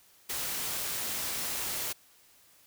white noise, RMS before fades -34 dBFS, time 0.29-1.93 s, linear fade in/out 10 ms, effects white hiss -61 dBFS RMS until 2.66 s

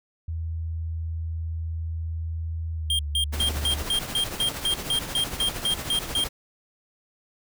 sine tone with pitch glide, 81.5 to 73.45 Hz, E2 to D2, -19 to +1 cents, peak -27 dBFS, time 0.28-3.83 s, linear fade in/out 5 ms, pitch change -180 cents, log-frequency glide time 2.74-3.05 s
square tone bursts, 3205 Hz, G7, 38 cents sharp, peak -22 dBFS, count 14, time 2.9-6.24 s, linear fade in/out 2 ms, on 90 ms, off 160 ms
pink noise with tremolo, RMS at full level -31 dBFS, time 3.32-6.29 s, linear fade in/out 20 ms, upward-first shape triangle, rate 13 Hz, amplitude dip 55%
effects none

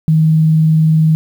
sine tone with vibrato, 158.2 Hz, D#3, 29 cents sharp, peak -7 dBFS, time 0.08-1.15 s, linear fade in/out 0 ms, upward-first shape square, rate 20 Hz, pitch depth 19 cents each way, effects 7-bit

